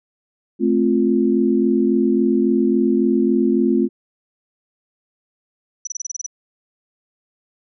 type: chord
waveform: sine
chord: F major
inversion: first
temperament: just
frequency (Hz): 218.3 / 261.9 / 349.2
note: A3 / C4 / F4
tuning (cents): -13 / +2 / 0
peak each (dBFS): -18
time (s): 0.59-3.89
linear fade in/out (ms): 50
type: tone bursts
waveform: sine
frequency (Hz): 5920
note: F#8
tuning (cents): 0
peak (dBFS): -23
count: 9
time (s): 5.85-6.264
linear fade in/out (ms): 5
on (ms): 22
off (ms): 27
effects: none